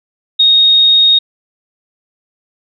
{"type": "tone", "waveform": "sine", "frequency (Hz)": 3729, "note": "A#7", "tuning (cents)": 0, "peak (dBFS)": -5, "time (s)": [0.39, 1.19], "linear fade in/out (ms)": 10, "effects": []}